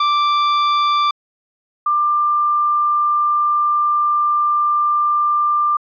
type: tone pair in turn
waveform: 45% pulse / sine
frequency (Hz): 1174.7 / 1189.7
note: D6 / D6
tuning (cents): 0 / +22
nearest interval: unison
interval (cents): 22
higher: second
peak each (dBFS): -13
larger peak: neither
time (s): 0-1.11 / 1.86-5.77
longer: second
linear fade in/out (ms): 5
effects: resampled to 11025 Hz